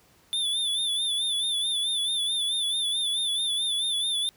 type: tone with vibrato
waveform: square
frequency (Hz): 3520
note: A7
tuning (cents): 0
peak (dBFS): -25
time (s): 0.33-4.29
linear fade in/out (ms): 0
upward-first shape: sine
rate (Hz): 4.6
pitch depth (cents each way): 65
effects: pink hiss -60 dBFS RMS until 4.36 s + high-pass 60 Hz 12 dB/octave